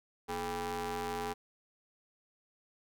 sawtooth ring-modulated tone, 186.7 Hz, F#3, 16 cents sharp, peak -28 dBFS, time 0.28-1.34 s, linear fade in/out 20 ms, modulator 611 Hz, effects none

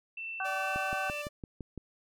sine tone with tremolo, 2677 Hz, E7, 26 cents sharp, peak -36 dBFS, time 0.17-1.22 s, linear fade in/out 5 ms, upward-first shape triangle, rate 2.2 Hz, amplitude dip 30%
harmonic tone, 381.6 Hz, G4, 47 cents flat, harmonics 2 / 3 / 4, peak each -35 / -40 / -35 dBFS, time 0.4-1.1 s, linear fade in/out 2 ms
sawtooth tone with pitch glide, 585 to 589.1 Hz, D5 to D5, -7 to +5 cents, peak -34 dBFS, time 0.44-1.29 s, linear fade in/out 20 ms, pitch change +12 cents, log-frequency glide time 0.62-0.68 s
click train, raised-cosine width 3 ms, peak -27 dBFS, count 7, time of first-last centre 0.76-1.777 s, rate 5.9 Hz
effects none

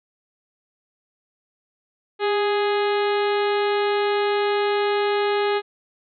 harmonic tone with a mistuned harmonic, 415.6 Hz, G#4, 1 cent sharp, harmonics 1 / 2 / 3 / 4 / 5 / 6 / 7 / 8 / 9 / 10, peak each -20 / -26 / -30 / -32 / -34 / -36 / -37 / -38 / -39 / -40 dBFS, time 2.19-5.62 s, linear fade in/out 50 ms, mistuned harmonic 1, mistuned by -39 cents, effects none

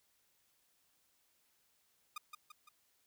sawtooth tone with echo, 1224 Hz, D#6, 29 cents flat, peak -37 dBFS, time 2.16-2.18 s, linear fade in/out 5 ms, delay 170 ms, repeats 3, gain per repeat -5 dB, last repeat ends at 2.69 s, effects white hiss -75 dBFS RMS until 3.06 s

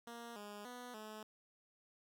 10% pulse tone with pitch steps, 234.7 / 206.4 / 246.4 / 215.3 Hz, A#3 / G#3 / B3 / A3, +12 / -10 / -4 / -37 cents, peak -40 dBFS, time 0.07-1.23 s, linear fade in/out 2 ms, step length 290 ms, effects none

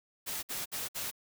white noise bursts, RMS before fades -37 dBFS, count 4, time 0.26-1.114 s, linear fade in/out 20 ms, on 170 ms, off 58 ms, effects none

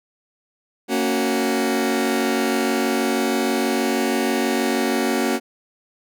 sawtooth chord, F# major, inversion first, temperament just, 231.2 / 277.5 / 370 Hz, A#3 / C#4 / F#4, -14 / +2 / 0 cents, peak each -19 dBFS, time 0.88-5.4 s, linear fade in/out 50 ms, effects none

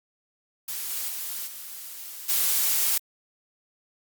blue noise with level steps, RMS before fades -32 / -30 / -33 / -39 / -23 dBFS, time 0.68-2.98 s, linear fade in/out 5 ms, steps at 0.89 / 1.08 / 1.46 / 2.28 s, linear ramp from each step 20 ms, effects Opus 48 kbps

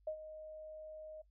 sine tone with ADSR envelope, 622.3 Hz, D#5, in tune, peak -35 dBFS, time 0.07-1.22 s, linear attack 5 ms, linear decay 84 ms, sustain -12 dB, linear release 10 ms, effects noise-tail reverb RT60 0.1 s tail -19 dB re dry + added 50 Hz sine -66 dBFS peak until 1.3 s

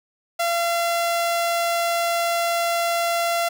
sawtooth tone, 683 Hz, F5, 39 cents flat, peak -16 dBFS, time 0.39-3.49 s, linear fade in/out 10 ms, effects none

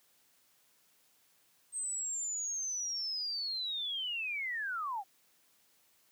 sine linear sweep, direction down, 8360 to 740 Hz, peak -34 dBFS, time 1.72-5.04 s, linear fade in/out 50 ms, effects white hiss -69 dBFS RMS until 6.11 s + high-pass 100 Hz 12 dB/octave

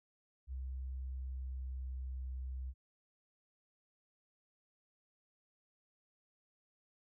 sine tone with pitch glide, 65 to 64.44 Hz, C2 to C2, -11 to -26 cents, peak -39 dBFS, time 0.47-2.74 s, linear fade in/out 50 ms, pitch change -15 cents, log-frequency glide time 0.92-2.1 s, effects none

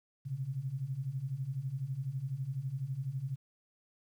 sine beating tone pair, 126 / 138 Hz, B2 / C#3, +35 / -7 cents, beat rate 12 Hz, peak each -39 / -36 dBFS, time 0.25-3.36 s, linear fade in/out 20 ms, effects 11-bit

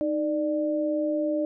sine tone pair together, 309.6 / 592.6 Hz, D#4 / D5, -9 / +15 cents, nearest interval major seventh, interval 1124 cents, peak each -26 dBFS, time 0.01-1.45 s, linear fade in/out 0 ms, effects none

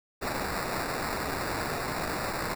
violet noise with sample-and-hold, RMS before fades -32 dBFS, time 0.21-2.55 s, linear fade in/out 20 ms, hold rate 3150 Hz, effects none

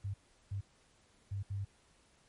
sine tone bursts at uneven times, 99.1 Hz, G2, 19 cents sharp, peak -35 dBFS, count 4, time 0.04-0.14 / 0.51-0.61 / 1.31-1.43 / 1.5-1.65 s, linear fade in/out 10 ms, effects pink hiss -68 dBFS RMS until 2.28 s + MP3 48 kbps

